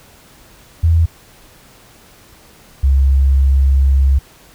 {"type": "tone pair in turn", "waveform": "sine", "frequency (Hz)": [82.4, 67.74], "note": ["E2", "C#2"], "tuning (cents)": [0, -39], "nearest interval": "minor third", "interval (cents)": 339, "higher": "first", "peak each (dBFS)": -8, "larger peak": "neither", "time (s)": [[0.83, 1.06], [2.83, 4.19]], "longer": "second", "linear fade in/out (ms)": 10, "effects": ["pink hiss -45 dBFS RMS until 4.54 s"]}